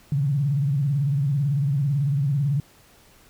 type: tone with vibrato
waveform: sine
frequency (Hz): 140.6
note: C#3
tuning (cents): +25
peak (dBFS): -19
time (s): 0.12-2.6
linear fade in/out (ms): 2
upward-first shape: sine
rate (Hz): 18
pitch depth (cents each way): 140
effects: pink hiss -54 dBFS RMS until 3.29 s